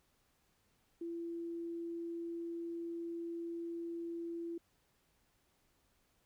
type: tone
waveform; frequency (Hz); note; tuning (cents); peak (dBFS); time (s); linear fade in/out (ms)
sine; 337.6; E4; +41; -39; 1.01-4.58; 5
effects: pink hiss -75 dBFS RMS until 6.25 s